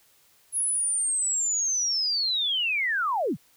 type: linear sweep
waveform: sine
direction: down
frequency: 10660 to 95.7 Hz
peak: -23 dBFS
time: 0.52-3.37 s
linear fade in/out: 50 ms
effects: white hiss -61 dBFS RMS until 3.56 s